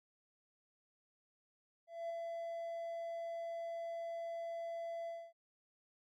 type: tone with ADSR envelope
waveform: triangle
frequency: 672 Hz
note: E5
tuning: 33 cents sharp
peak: -35 dBFS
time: 1.87-5.33 s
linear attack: 230 ms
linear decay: 4 ms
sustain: -3 dB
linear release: 260 ms
effects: tanh soft clip ceiling -31 dBFS